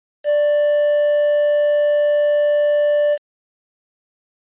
triangle tone with quantisation, 589 Hz, D5, 5 cents sharp, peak -11 dBFS, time 0.24-3.18 s, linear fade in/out 50 ms, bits 6, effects resampled to 8000 Hz

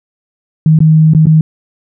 sine tone with dropouts, 157.3 Hz, D#3, 19 cents sharp, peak -3 dBFS, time 0.66-1.41 s, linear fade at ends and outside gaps 2 ms, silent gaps 0.789-0.804 / 1.136-1.148 / 1.257-1.268 s, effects none

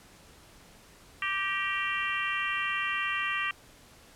harmonic tone with a mistuned harmonic, 392 Hz, G4, in tune, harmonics 3 / 4 / 5 / 6 / 7 / 8, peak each -34 / -38 / -33 / -36 / -34 / -40 dBFS, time 1.22-3.51 s, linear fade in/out 2 ms, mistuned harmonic 5, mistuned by -40 cents, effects pink hiss -55 dBFS RMS until 4.15 s + low-pass 12000 Hz 12 dB/octave

